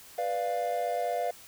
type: chord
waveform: triangle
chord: B diminished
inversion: none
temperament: equal with one note detuned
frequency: 493.9 / 589.7 / 698.5 Hz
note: B4 / D5 / F5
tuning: 0 / +7 / 0 cents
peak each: -32 / -32 / -28 dBFS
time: 0.18-1.31 s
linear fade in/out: 5 ms
effects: white hiss -51 dBFS RMS until 1.47 s